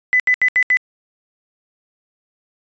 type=tone bursts; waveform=triangle; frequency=2003 Hz; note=B6; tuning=24 cents sharp; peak=-7 dBFS; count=5; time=0.13-0.77 s; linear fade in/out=0 ms; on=68 ms; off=75 ms; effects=tanh soft clip ceiling -9 dBFS + resampled to 16000 Hz